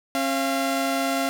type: tone pair together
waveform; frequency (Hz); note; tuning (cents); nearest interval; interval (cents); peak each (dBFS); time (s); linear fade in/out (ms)
sawtooth; 270 / 687.5; C#4 / F5; -45 / -27; octave + major third; 1618; -21; 0.15-1.29; 0
effects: none